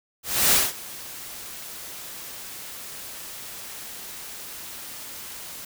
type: noise with ADSR envelope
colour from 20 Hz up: white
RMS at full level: -17 dBFS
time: 0.23-5.65 s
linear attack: 300 ms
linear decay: 190 ms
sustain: -21 dB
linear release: 4 ms
effects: none